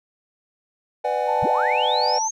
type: chord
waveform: triangle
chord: G# half-diminished seventh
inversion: first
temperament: just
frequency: 498.4 / 598 / 747.5 / 830.6 Hz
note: B4 / D5 / F#5 / G#5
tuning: +16 / +31 / +17 / 0 cents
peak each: -24 dBFS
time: 1.04-2.19 s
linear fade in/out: 10 ms
type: tone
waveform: sine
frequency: 880 Hz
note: A5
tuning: in tune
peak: -22 dBFS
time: 1.27-2.29 s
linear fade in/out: 20 ms
type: linear sweep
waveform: sine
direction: up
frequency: 33.31 to 6510 Hz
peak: -24 dBFS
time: 1.42-2.31 s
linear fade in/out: 10 ms
effects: none